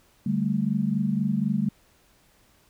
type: chord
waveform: sine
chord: D suspended fourth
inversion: none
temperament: equal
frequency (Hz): 146.83 / 196 / 220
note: D3 / G3 / A3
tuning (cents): 0 / 0 / 0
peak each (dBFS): -29 / -25 / -26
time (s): 0.26-1.69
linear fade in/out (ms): 5
effects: pink hiss -61 dBFS RMS until 2.69 s